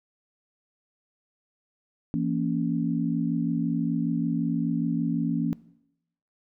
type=chord; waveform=sine; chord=A# diminished; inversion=second; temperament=just; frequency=167.82 / 233.1 / 279.7 Hz; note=E3 / A#3 / C#4; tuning=+31 / 0 / +16 cents; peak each=-28 dBFS; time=2.14-5.53 s; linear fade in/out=0 ms; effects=noise-tail reverb RT60 0.8 s tail -20 dB re dry